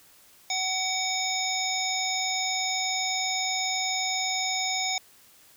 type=harmonic tone with a mistuned harmonic; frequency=754 Hz; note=F#5; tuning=32 cents sharp; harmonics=1 / 3 / 5 / 7 / 9; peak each=-32 / -32 / -32 / -32 / -32 dBFS; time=0.5-4.98 s; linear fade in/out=2 ms; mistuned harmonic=5; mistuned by=-35 cents; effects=white hiss -56 dBFS RMS until 5.56 s